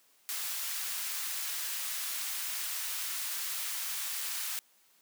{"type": "high-pass noise", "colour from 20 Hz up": "white", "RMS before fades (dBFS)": -36, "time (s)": [0.29, 4.59], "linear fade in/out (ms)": 0, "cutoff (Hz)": 1200, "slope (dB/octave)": 12, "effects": ["white hiss -66 dBFS RMS until 5.01 s", "high-pass 200 Hz 12 dB/octave"]}